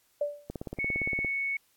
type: tone with exponential decay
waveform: sine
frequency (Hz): 583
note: D5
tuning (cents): -13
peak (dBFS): -23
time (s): 0.21-0.5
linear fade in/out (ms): 5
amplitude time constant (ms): 61
type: click train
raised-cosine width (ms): 2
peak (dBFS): -22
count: 14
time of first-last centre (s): 0.5-1.247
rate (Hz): 17.4
type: tone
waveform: sine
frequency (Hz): 2214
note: C#7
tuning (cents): -3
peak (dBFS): -28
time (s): 0.79-1.57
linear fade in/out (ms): 5
effects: white hiss -68 dBFS RMS until 1.76 s + AAC 64 kbps